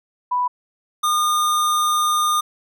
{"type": "tone pair in turn", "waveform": ["sine", "square"], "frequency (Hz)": [989, 1216.7], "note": ["B5", "D#6"], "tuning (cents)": [2, -39], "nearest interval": "major third", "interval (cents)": 359, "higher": "second", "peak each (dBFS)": -17, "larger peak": "neither", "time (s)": [[0.31, 0.48], [1.03, 2.41]], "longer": "second", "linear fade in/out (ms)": 10, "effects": []}